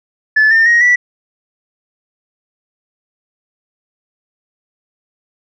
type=tone with pitch steps; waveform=sine; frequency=1734 / 1805.5 / 1880 / 1957.6 Hz; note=A6 / A6 / A#6 / B6; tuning=-26 / +44 / +14 / -16 cents; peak=-5 dBFS; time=0.36-0.96 s; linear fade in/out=10 ms; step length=150 ms; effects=tanh soft clip ceiling -4 dBFS